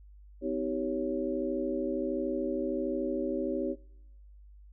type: tone cluster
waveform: sine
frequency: 253.2 / 314.6 / 387.8 / 554 Hz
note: B3 / D#4 / G4 / C#5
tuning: +43 / +19 / -19 / -1 cents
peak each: -35 / -34 / -34 / -35 dBFS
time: 0.41-3.76 s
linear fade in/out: 50 ms
effects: noise-tail reverb RT60 1.0 s tail -23 dB re dry + added 50 Hz sine -50 dBFS peak until 4.72 s